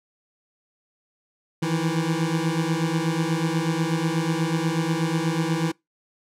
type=beating tone pair; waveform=25% pulse; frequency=158.9 / 167.1 Hz; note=D#3 / E3; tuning=+37 / +24 cents; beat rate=8.2 Hz; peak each=-21 dBFS; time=1.62-5.72 s; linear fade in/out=10 ms; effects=noise-tail reverb RT60 0.2 s tail -25 dB re dry + low-pass 10000 Hz 12 dB/octave